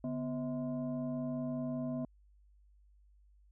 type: tone with frequency modulation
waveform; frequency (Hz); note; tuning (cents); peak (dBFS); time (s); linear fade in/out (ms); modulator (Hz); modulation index
sine; 249.1; B3; +15; -34; 0.04-2.05; 2; 393; 0.85
effects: added 50 Hz sine -61 dBFS peak until 3.51 s